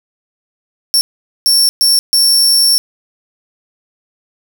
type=tone bursts at uneven times; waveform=sawtooth; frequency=5450 Hz; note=F8; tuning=43 cents flat; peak=-5 dBFS; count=4; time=0.94-1.01 / 1.46-1.69 / 1.81-1.99 / 2.13-2.78 s; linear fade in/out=0 ms; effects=none